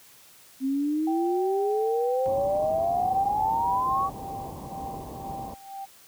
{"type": "exponential sweep", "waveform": "sine", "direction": "up", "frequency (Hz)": [261.6, 1142], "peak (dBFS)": -23, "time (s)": [0.6, 4.1], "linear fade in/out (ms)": 50}
{"type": "tone", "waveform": "sine", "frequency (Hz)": 780, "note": "G5", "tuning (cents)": -9, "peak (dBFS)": -29, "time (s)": [1.07, 4.1], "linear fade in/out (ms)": 5}
{"type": "low-pass noise", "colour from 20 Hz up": "pink", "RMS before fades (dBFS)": -38, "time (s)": [2.26, 5.54], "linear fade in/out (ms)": 0, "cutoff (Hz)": 1100, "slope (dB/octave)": 96}
{"type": "tone with tremolo", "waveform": "sine", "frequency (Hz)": 784, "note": "G5", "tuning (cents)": 0, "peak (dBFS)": -33, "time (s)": [3.22, 5.86], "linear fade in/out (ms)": 20, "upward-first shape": "sine", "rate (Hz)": 2, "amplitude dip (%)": 80}
{"effects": ["white hiss -53 dBFS RMS until 6.07 s", "high-pass 60 Hz 12 dB/octave"]}